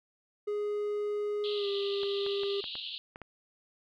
triangle tone with pitch glide, 415.3 to 399.8 Hz, G#4 to G4, 0 to +34 cents, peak -28 dBFS, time 0.47-2.61 s, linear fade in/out 10 ms, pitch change -66 cents, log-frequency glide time 1.54-1.68 s
pink band-pass noise, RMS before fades -40 dBFS, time 1.44-2.98 s, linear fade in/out 0 ms, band 2800 to 4300 Hz, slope 96 dB/octave
clicks, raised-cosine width 0.5 ms, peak -29 dBFS, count 7, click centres 2.033 / 2.264 / 2.434 / 2.641 / 2.754 / 3.159 / 3.217 s
effects none

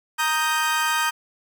30% pulse chord, Eb major, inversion second, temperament equal, 932.3 / 1244.5 / 1568 Hz, Bb5 / Eb6 / G6, 0 / 0 / 0 cents, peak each -22 dBFS, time 0.18-1.11 s, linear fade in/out 20 ms, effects none

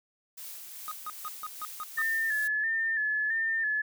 blue noise with tremolo, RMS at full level -42 dBFS, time 0.37-2.48 s, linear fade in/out 10 ms, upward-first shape sine, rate 2.5 Hz, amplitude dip 30%
triangle tone bursts, 1244.5 Hz, D#6, in tune, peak -32 dBFS, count 7, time 0.88-2.018 s, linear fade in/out 0 ms, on 34 ms, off 150 ms
sine tone with vibrato, 1760 Hz, A6, in tune, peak -26 dBFS, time 1.97-3.82 s, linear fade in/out 10 ms, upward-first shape square, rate 1.5 Hz, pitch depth 43 cents each way
effects none

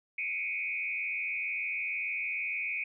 sine tone with frequency modulation, 2349 Hz, D7, in tune, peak -31 dBFS, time 0.18-2.84 s, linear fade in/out 5 ms, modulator 86.6 Hz, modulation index 2.1, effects none

